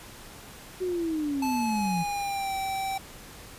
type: linear sweep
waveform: sine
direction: down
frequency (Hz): 373.9 to 164.81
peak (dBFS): -26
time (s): 0.8-2.04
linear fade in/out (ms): 20
type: tone with pitch glide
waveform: square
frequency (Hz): 870 to 775.1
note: A5 to G5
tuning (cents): -20 to -20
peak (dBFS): -29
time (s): 1.42-2.98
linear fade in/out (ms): 5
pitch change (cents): -200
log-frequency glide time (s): 1.56-2.54
effects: pink hiss -46 dBFS RMS until 3.58 s + resampled to 32000 Hz